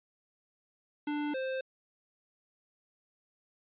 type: tone pair in turn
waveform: square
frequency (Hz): 295.2 / 524.2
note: D4 / C5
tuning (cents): +9 / +3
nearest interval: minor seventh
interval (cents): 994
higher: second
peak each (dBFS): -32 / -33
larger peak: first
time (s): 1.07-1.34 / 1.34-1.61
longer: neither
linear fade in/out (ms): 5
effects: resampled to 8000 Hz